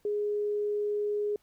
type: tone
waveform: sine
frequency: 415.3 Hz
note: G#4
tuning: in tune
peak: -27 dBFS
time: 0.05-1.36 s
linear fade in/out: 2 ms
effects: pink hiss -69 dBFS RMS until 1.42 s